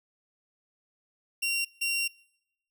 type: tone bursts at uneven times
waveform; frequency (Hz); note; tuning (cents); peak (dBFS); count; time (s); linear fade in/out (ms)
sawtooth; 2754; F7; -25; -23; 2; 1.42-1.65 / 1.81-2.08; 10
effects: noise-tail reverb RT60 0.8 s tail -25 dB re dry